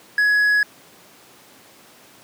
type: tone with hard clipping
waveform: sine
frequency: 1679 Hz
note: G#6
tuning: 18 cents sharp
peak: -15 dBFS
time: 0.18-0.63 s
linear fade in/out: 2 ms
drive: 3 dB
effects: pink hiss -48 dBFS RMS until 2.23 s + high-pass 200 Hz 12 dB/octave